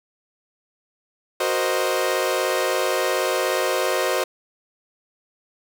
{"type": "chord", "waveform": "sawtooth", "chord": "C half-diminished seventh", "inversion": "second", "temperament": "equal", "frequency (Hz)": [370, 466.2, 523.3, 622.3], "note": ["Gb4", "Bb4", "C5", "Eb5"], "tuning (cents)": [0, 0, 0, 0], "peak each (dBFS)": [-22, -24, -20, -22], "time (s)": [1.4, 4.24], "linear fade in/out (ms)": 5, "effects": []}